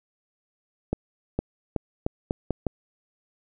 accelerating click train, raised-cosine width 2 ms, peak -11 dBFS, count 7, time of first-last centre 0.93-2.667 s, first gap 460 ms, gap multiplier 0.81, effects none

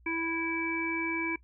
harmonic tone, 329.6 Hz, E4, in tune, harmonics 1 / 3 / 5 / 7, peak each -33 / -39 / -41 / -32 dBFS, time 0.06-1.36 s, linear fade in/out 5 ms, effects noise-tail reverb RT60 0.1 s tail -21 dB re dry + added 60 Hz sine -56 dBFS peak until 1.43 s

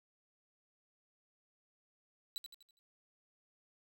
40% pulse tone with echo, 3951 Hz, B7, in tune, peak -37 dBFS, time 2.36-2.38 s, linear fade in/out 0 ms, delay 82 ms, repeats 5, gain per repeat -7 dB, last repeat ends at 2.79 s, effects none

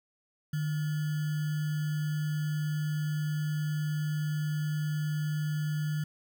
sine tone with sample-and-hold, 151.6 Hz, D#3, 45 cents flat, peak -28 dBFS, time 0.53-6.04 s, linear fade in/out 5 ms, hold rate 1575 Hz, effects none

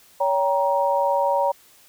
sine chord, G diminished, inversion second, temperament just, 564.5 / 784 / 940.8 Hz, Db5 / G5 / Bb5, +31 / 0 / +16 cents, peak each -21 / -26 / -21 dBFS, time 0.2-1.52 s, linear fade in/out 10 ms, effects white hiss -53 dBFS RMS until 1.88 s

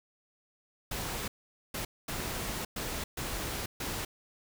pink noise bursts at uneven times, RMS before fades -36 dBFS, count 6, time 0.91-1.28 / 1.74-1.85 / 2.08-2.65 / 2.76-3.04 / 3.17-3.66 / 3.8-4.05 s, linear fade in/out 5 ms, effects none

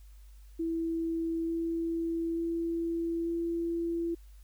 sine tone with pitch steps, 329.6 / 332.1 / 334.6 / 337.1 Hz, E4 / E4 / E4 / E4, 0 / +13 / +26 / +39 cents, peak -29 dBFS, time 0.59-4.15 s, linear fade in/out 10 ms, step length 890 ms, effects added 50 Hz sine -49 dBFS peak until 4.43 s + white hiss -67 dBFS RMS until 4.43 s

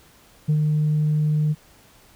sine tone with ADSR envelope, 152 Hz, D#3, 40 cents flat, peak -13 dBFS, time 0.48-1.55 s, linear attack 16 ms, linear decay 74 ms, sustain -3 dB, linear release 37 ms, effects tanh soft clip ceiling -14 dBFS + pink hiss -53 dBFS RMS until 2.15 s

